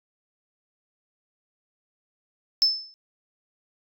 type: tone with exponential decay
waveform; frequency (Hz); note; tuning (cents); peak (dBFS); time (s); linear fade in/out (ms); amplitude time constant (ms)
sine; 5260; E8; -5; -12; 2.62-2.94; 0; 69
effects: tanh soft clip ceiling -12 dBFS